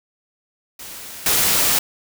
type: noise with level steps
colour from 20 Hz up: white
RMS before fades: -35 / -17 dBFS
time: 0.79-1.79 s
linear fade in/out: 5 ms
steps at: 1.26 s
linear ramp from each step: 2 ms
effects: none